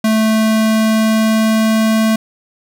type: tone with pitch glide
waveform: square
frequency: 219.2 to 220.6 Hz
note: A3 to A3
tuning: -6 to +5 cents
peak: -11 dBFS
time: 0.04-2.16 s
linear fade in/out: 5 ms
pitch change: +11 cents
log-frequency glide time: 0.17-1.99 s
effects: none